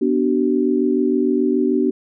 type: chord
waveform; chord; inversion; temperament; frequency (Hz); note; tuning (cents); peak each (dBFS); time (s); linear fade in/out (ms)
sine; B minor; none; equal with one note detuned; 246.9 / 293.7 / 379.1; B3 / D4 / F#4; 0 / 0 / +42; -19; 0.01-1.91; 10
effects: none